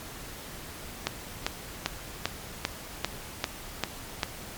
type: click train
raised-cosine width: 0.2 ms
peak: -8 dBFS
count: 9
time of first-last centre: 1.07-4.232 s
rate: 2.53 Hz
effects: pink hiss -42 dBFS RMS until 4.57 s + MP3 96 kbps